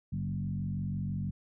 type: tone with frequency modulation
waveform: sine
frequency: 146.2 Hz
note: D3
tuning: 7 cents flat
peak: -31 dBFS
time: 0.12-1.31 s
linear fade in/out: 10 ms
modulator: 46.1 Hz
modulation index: 1.4
effects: none